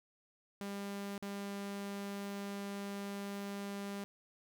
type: tone with dropouts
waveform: sawtooth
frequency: 200.1 Hz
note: G3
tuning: 36 cents sharp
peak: -36 dBFS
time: 0.61-4.04 s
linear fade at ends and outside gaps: 0 ms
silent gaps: 1.179-1.225 s
effects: none